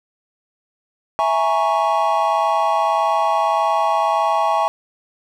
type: chord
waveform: triangle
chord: A# half-diminished seventh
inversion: second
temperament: equal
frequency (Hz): 659.3 / 830.6 / 932.3 / 1108.7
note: E5 / G#5 / A#5 / C#6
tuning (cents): 0 / 0 / 0 / 0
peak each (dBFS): -19 / -17 / -21 / -19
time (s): 1.19-4.68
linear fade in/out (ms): 0
effects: none